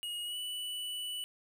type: tone with pitch glide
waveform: square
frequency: 2881 to 2965 Hz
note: F#7 to F#7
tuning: -47 to +3 cents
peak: -37 dBFS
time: 0.03-1.24 s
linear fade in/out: 0 ms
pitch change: +50 cents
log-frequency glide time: 0.24-0.37 s
effects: 11-bit